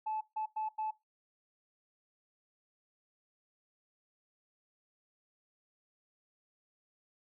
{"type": "tone bursts at uneven times", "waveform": "sine", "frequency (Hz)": 867, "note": "A5", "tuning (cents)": -26, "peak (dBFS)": -32, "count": 4, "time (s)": [[0.06, 0.21], [0.36, 0.46], [0.56, 0.69], [0.78, 0.91]], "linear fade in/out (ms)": 10, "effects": ["noise-tail reverb RT60 0.2 s tail -20 dB re dry", "tanh soft clip ceiling -29 dBFS"]}